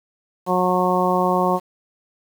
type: harmonic tone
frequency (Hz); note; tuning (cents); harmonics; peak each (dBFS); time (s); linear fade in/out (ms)
181.9; F#3; -29; 1 / 2 / 3 / 4 / 5 / 6; -23 / -23 / -23 / -23 / -23 / -23; 0.46-1.6; 50
effects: 7-bit